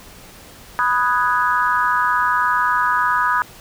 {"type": "chord", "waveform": "sine", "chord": "G# minor seventh", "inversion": "first", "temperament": "equal", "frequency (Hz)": [987.8, 1244.5, 1480, 1661.2], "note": ["B5", "D#6", "F#6", "G#6"], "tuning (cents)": [0, 0, 0, 0], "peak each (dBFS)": [-19, -19, -22, -23], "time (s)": [0.79, 3.42], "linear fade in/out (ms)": 0, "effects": ["pink hiss -42 dBFS RMS until 3.6 s"]}